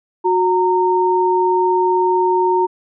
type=tone pair together; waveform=sine; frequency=365.5 / 921 Hz; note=F#4 / A#5; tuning=-21 / -21 cents; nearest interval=octave + major third; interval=1600 cents; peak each=-15 dBFS; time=0.24-2.67 s; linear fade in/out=20 ms; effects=none

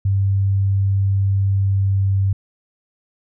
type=tone with pitch glide; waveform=sine; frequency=98 to 97.38 Hz; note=G2 to G2; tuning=0 to -11 cents; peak=-14 dBFS; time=0.05-2.33 s; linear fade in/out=5 ms; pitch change=-11 cents; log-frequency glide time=1.51-2.17 s; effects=none

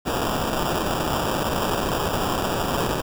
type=noise with sample-and-hold; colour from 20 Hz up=blue; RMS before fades=-24 dBFS; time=0.05-3.02 s; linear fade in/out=20 ms; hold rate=2100 Hz; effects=none

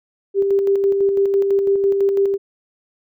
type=tone with tremolo; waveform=sine; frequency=395.3 Hz; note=G4; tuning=15 cents sharp; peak=-12 dBFS; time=0.34-2.38 s; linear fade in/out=50 ms; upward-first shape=square; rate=6 Hz; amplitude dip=35%; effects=none

